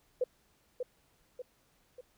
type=tone with echo; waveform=sine; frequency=502 Hz; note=B4; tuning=28 cents sharp; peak=-26 dBFS; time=0.21-0.24 s; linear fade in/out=5 ms; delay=590 ms; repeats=3; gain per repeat=-6 dB; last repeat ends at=2.01 s; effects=pink hiss -70 dBFS RMS until 2.17 s